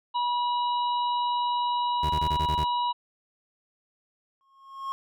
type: harmonic tone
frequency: 970 Hz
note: B5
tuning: 31 cents flat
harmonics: 1 / 3 / 4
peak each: -24 / -38 / -37 dBFS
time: 0.14-2.93 s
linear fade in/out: 20 ms
type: tone bursts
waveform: 30% pulse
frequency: 77.1 Hz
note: D#2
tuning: 15 cents flat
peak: -25 dBFS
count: 7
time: 2.03-2.643 s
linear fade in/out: 5 ms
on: 67 ms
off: 24 ms
type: tone with exponential growth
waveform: triangle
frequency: 1084 Hz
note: C#6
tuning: 39 cents flat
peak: -25 dBFS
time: 4.41-4.92 s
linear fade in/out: 0 ms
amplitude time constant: 110 ms
effects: none